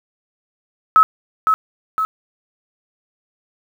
sine tone with echo, 1291 Hz, E6, 37 cents flat, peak -6 dBFS, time 0.96-1.03 s, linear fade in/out 0 ms, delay 510 ms, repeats 2, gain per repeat -5 dB, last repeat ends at 2.05 s, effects 7-bit

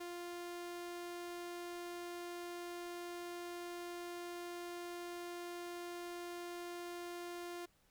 sawtooth tone, 349.2 Hz, F4, in tune, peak -40 dBFS, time 0-7.66 s, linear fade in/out 10 ms, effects pink hiss -73 dBFS RMS until 7.9 s

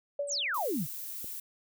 sine tone with exponential decay, 572 Hz, D5, 46 cents flat, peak -27 dBFS, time 0.19-0.55 s, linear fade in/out 5 ms, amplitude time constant 78 ms
sine exponential sweep, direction down, 8950 to 123.47 Hz, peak -29 dBFS, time 0.27-0.87 s, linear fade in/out 50 ms
violet noise, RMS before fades -40 dBFS, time 0.54-1.4 s, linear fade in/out 5 ms
click, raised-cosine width 2 ms, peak -33 dBFS, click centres 1.244 s
effects none

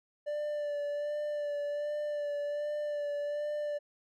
triangle tone with vibrato, 587.3 Hz, D5, in tune, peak -30 dBFS, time 0.26-3.79 s, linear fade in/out 20 ms, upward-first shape sine, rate 1.3 Hz, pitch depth 23 cents each way, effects none

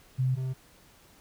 sine / triangle tone pair in turn, 129.4 / 130.15 Hz, C3 / C3, -19 / -9 cents, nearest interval unison, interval 10 cents, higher second, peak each -23 / -27 dBFS, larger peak first, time 0.18-0.36 / 0.36-0.54 s, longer neither, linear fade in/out 20 ms, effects pink hiss -58 dBFS RMS until 1.2 s

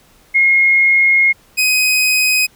sine / sawtooth tone pair in turn, 2151 / 2512 Hz, C7 / D#7, +47 / +16 cents, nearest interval minor third, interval 269 cents, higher second, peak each -8 dBFS, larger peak neither, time 0.34-1.33 / 1.57-2.47 s, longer first, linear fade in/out 20 ms, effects pink hiss -50 dBFS RMS until 2.55 s

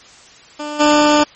15% pulse tone with level steps, 297.5 Hz, D4, 22 cents sharp, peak -17 / -3 dBFS, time 0.59-1.24 s, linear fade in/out 10 ms, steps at 0.79 s, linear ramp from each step 20 ms, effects white hiss -43 dBFS RMS until 1.35 s + MP3 32 kbps

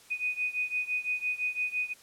sine beating tone pair, 2485 / 2490.9 Hz, D#7 / D#7, -3 / +1 cents, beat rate 5.9 Hz, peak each -31 / -33 dBFS, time 0.1-1.94 s, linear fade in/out 20 ms, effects white hiss -56 dBFS RMS until 2.02 s + low-pass 11000 Hz 12 dB/octave

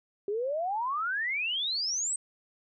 sine exponential sweep, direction up, 392 to 8370 Hz, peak -28 dBFS, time 0.28-2.16 s, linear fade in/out 2 ms, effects none

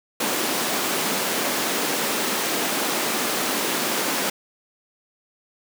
pink high-pass noise, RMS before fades -24 dBFS, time 0.2-4.3 s, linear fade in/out 5 ms, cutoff 220 Hz, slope 24 dB/octave, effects none

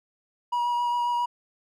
triangle tone with vibrato, 962 Hz, B5, 46 cents flat, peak -21 dBFS, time 0.52-1.26 s, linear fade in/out 10 ms, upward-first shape triangle, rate 7.4 Hz, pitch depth 15 cents each way, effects none

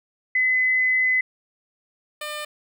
sine / 10% pulse tone pair in turn, 2024 / 600.4 Hz, B6 / D5, +42 / +38 cents, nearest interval octave + major sixth, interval 2104 cents, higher first, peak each -17 / -21 dBFS, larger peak first, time 0.35-1.21 / 2.21-2.45 s, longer first, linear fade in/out 5 ms, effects none

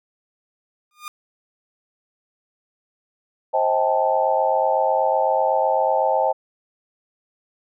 sawtooth tone with exponential growth, 1214 Hz, D#6, 43 cents flat, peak -24 dBFS, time 0.91-1.08 s, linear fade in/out 1 ms, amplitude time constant 35 ms
sine chord, A half-diminished seventh, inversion first, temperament just, 528 / 633.6 / 792 / 880 Hz, C5 / Eb5 / G5 / A5, +16 / +31 / +18 / 0 cents, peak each -22 dBFS, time 3.53-6.33 s, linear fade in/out 20 ms
effects none

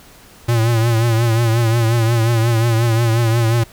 square tone with vibrato, 115.3 Hz, A#2, 19 cents flat, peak -13 dBFS, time 0.48-3.64 s, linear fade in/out 10 ms, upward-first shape triangle, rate 5.6 Hz, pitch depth 74 cents each way, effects pink hiss -44 dBFS RMS until 3.72 s

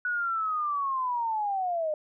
sine linear sweep, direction down, 1477 to 599 Hz, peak -26 dBFS, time 0.05-1.94 s, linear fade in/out 2 ms, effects none

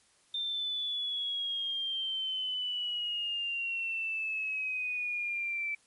sine exponential sweep, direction down, 3600 to 2319 Hz, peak -31 dBFS, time 0.34-5.75 s, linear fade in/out 5 ms, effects white hiss -66 dBFS RMS until 5.86 s + MP3 48 kbps

